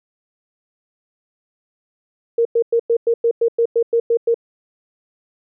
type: tone bursts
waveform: sine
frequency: 465 Hz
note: A#4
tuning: 4 cents flat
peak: -12 dBFS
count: 12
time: 2.38-4.344 s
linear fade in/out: 5 ms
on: 72 ms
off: 100 ms
effects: none